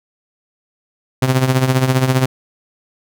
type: tone with tremolo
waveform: sawtooth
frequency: 130 Hz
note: C3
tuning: 11 cents flat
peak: -5 dBFS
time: 1.22-2.26 s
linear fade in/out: 5 ms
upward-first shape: triangle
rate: 15 Hz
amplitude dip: 75%
effects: none